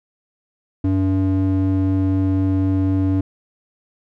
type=ring-modulated tone; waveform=triangle; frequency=190 Hz; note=F#3; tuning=46 cents sharp; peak=-10 dBFS; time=0.84-3.21 s; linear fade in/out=5 ms; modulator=96 Hz; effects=none